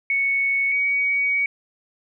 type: tone pair in turn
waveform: sine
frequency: 2217 / 2252 Hz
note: C#7 / C#7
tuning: 0 / +27 cents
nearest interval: unison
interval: 27 cents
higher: second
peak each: -18 dBFS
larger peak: neither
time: 0.1-0.72 / 0.72-1.46 s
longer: second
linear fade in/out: 2 ms
effects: none